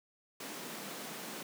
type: high-pass noise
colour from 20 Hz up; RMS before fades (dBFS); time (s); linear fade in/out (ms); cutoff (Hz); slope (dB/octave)
pink; -44; 0.4-1.43; 5; 160; 48
effects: none